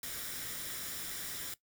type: noise with comb filter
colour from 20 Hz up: white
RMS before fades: -41 dBFS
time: 0.03-1.54 s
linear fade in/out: 2 ms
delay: 0.56 ms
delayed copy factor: +0.5
effects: noise-tail reverb RT60 0.1 s tail -17 dB re dry